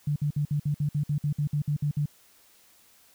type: tone bursts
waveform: sine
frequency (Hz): 146.83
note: D3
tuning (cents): 0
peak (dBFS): -23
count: 14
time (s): 0.07-2.058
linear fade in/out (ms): 5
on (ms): 90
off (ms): 56
effects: white hiss -59 dBFS RMS until 3.14 s